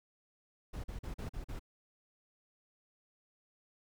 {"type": "noise bursts", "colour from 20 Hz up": "brown", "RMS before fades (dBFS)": -41, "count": 6, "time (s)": [0.73, 1.595], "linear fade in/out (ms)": 10, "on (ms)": 110, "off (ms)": 41, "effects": []}